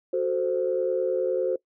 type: chord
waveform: sine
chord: F# diminished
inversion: none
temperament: equal with one note detuned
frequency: 370 / 440 / 521.4 Hz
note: F#4 / A4 / C5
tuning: 0 / 0 / -6 cents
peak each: -26 / -29 / -25 dBFS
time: 0.13-1.56 s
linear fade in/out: 5 ms
effects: noise-tail reverb RT60 0.1 s tail -21 dB re dry + tanh soft clip ceiling -13 dBFS